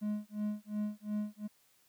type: tone with tremolo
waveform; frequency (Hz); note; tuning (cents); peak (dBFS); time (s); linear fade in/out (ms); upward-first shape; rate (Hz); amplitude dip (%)
triangle; 210; G#3; +19; -29; 0.01-1.48; 20; sine; 2.8; 100
effects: white hiss -69 dBFS RMS until 1.88 s